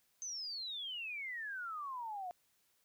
sine exponential sweep, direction down, 6310 to 699 Hz, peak -40 dBFS, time 0.22-2.31 s, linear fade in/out 0 ms, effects white hiss -75 dBFS RMS until 2.84 s

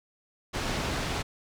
pink low-pass noise, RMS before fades -31 dBFS, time 0.53-1.23 s, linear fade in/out 20 ms, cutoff 5600 Hz, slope 12 dB/octave, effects none

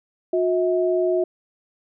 sine tone pair together, 360.9 / 643 Hz, F#4 / E5, -43 / -43 cents, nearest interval minor seventh, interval 1000 cents, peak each -19 / -22 dBFS, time 0.33-1.24 s, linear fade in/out 5 ms, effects none

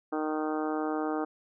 harmonic tone, 154.6 Hz, D#3, 11 cents flat, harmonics 2 / 3 / 4 / 5 / 6 / 7 / 8 / 9 / 10, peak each -31 / -35 / -39 / -36 / -43 / -44 / -40 / -46 / -48 dBFS, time 0.12-1.25 s, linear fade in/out 10 ms, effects none

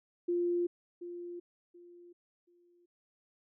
sine tone with echo, 349.2 Hz, F4, in tune, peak -28 dBFS, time 0.28-0.67 s, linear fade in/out 10 ms, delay 730 ms, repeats 3, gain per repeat -12 dB, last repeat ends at 2.86 s, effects none

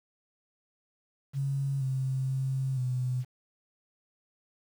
sine tone with pitch steps, 137.9 / 132.1 / 133 / 126.4 Hz, C#3 / C3 / C3 / B2, -9 / +17 / +29 / +41 cents, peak -27 dBFS, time 1.33-3.25 s, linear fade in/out 50 ms, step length 480 ms, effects 9-bit

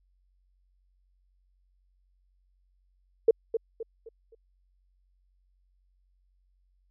sine tone with echo, 453.7 Hz, A#4, 47 cents flat, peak -14 dBFS, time 3.28-3.31 s, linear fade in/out 5 ms, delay 260 ms, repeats 4, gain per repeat -9 dB, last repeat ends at 4.35 s, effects added 46 Hz sine -65 dBFS peak until 6.9 s

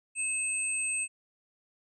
sine tone pair together, 2600 / 8298 Hz, E7 / C9, -24 / -15 cents, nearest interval octave + minor sixth, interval 2009 cents, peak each -33 / -30 dBFS, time 0.15-1.08 s, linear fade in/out 50 ms, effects none

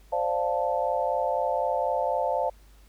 sine chord, D minor seventh, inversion third, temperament equal, 523.3 / 587.3 / 698.5 / 880 Hz, C5 / D5 / F5 / A5, 0 / 0 / 0 / 0 cents, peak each -29 dBFS, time 0.12-2.5 s, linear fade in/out 10 ms, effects added 50 Hz sine -51 dBFS peak until 2.88 s + pink hiss -61 dBFS RMS until 2.88 s

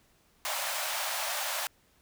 pink high-pass noise, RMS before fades -33 dBFS, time 0.45-1.67 s, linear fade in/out 0 ms, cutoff 560 Hz, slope 96 dB/octave, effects pink hiss -66 dBFS RMS until 2.01 s

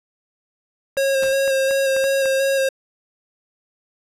clicks, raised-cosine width 0.5 ms, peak -18 dBFS, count 7, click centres 0.969 / 1.235 / 1.478 / 1.71 / 1.965 / 2.041 / 2.257 s
square tone with vibrato, 540 Hz, C#5, 45 cents flat, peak -17 dBFS, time 0.97-2.69 s, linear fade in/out 5 ms, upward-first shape square, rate 2.8 Hz, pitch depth 17 cents each way
pink noise with exponential decay, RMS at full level -32 dBFS, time 1.22-1.46 s, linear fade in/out 5 ms, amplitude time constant 52 ms
effects resampled to 32000 Hz

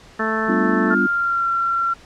harmonic tone, 220 Hz, A3, in tune, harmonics 1 / 2 / 3 / 4 / 5 / 6 / 7 / 8, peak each -25 / -26 / -30 / -30 / -29 / -25 / -31 / -25 dBFS, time 0.19-0.95 s, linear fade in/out 10 ms
sine chord, G dominant seventh, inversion none, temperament equal, 196 / 246.9 / 293.7 / 349.2 Hz, G3 / B3 / D4 / F4, 0 / 0 / 0 / 0 cents, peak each -22 / -22 / -24 / -23 dBFS, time 0.48-1.07 s, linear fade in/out 10 ms
sine tone with pitch glide, 1405 to 1364.2 Hz, F6 to F6, +10 to -41 cents, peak -17 dBFS, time 0.9-1.94 s, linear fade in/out 10 ms, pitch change -51 cents, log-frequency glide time 1.01-1.48 s
effects pink hiss -46 dBFS RMS until 2.05 s + low-pass 6000 Hz 12 dB/octave

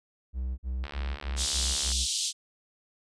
triangle tone bursts, 63.5 Hz, B1, 49 cents sharp, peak -27 dBFS, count 6, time 0.33-2.07 s, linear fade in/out 50 ms, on 250 ms, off 48 ms
click train, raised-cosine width 0.3 ms, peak -23 dBFS, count 79, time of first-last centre 0.84-1.917 s, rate 72.4 Hz
pink band-pass noise, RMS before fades -30 dBFS, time 1.36-2.33 s, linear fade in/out 50 ms, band 3200 to 9100 Hz, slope 48 dB/octave
effects none

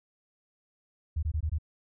sine tone bursts, 77.78 Hz, D#2, in tune, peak -26 dBFS, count 5, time 1.16-1.585 s, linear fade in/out 10 ms, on 69 ms, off 20 ms, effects none

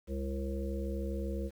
harmonic tone with a mistuned harmonic, 67.6 Hz, C#2, 43 cents flat, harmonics 1 / 3 / 5 / 7 / 8, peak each -35 / -40 / -42 / -43 / -44 dBFS, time 0.07-1.51 s, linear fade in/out 50 ms, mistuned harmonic 7, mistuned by -18 cents, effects 10-bit

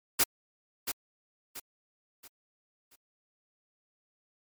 white noise with echo, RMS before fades -23 dBFS, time 0.19-0.24 s, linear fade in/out 10 ms, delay 680 ms, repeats 4, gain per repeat -9 dB, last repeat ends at 2.96 s, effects MP3 96 kbps

